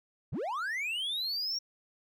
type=linear sweep; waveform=triangle; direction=up; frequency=73.42 to 5640 Hz; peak=-30 dBFS; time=0.32-1.59 s; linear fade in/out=10 ms; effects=none